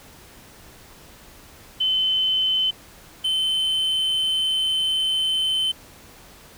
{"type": "tone pair in turn", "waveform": ["sine", "triangle"], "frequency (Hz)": [3055, 3069], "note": ["G7", "G7"], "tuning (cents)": [-45, -37], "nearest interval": "unison", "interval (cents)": 8, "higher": "second", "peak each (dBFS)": -18, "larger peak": "neither", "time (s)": [[1.8, 2.71], [3.24, 5.72]], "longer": "second", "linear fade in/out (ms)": 10, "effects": ["pink hiss -47 dBFS RMS until 6.57 s"]}